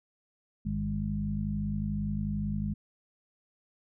harmonic tone with a mistuned harmonic, 51.2 Hz, G#1, 24 cents flat, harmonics 1 / 2 / 3 / 4, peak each -36 / -37 / -35 / -32 dBFS, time 0.65-2.74 s, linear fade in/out 10 ms, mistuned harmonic 2, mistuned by -44 cents, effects none

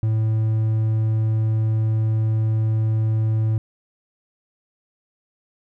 triangle tone, 110 Hz, A2, in tune, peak -15 dBFS, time 0.03-3.58 s, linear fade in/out 0 ms, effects none

